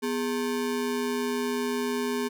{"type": "ring-modulated tone", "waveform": "square", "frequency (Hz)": 329.6, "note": "E4", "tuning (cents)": 0, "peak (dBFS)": -24, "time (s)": [0.02, 2.29], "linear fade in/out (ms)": 20, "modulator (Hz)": 82.8, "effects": []}